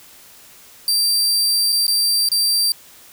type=tone with dropouts; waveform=sawtooth; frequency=4699 Hz; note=D8; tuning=in tune; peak=-12 dBFS; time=0.88-2.72 s; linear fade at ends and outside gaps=1 ms; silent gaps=1.722-1.726 / 1.867-1.88 / 2.288-2.317 s; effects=white hiss -45 dBFS RMS until 3.12 s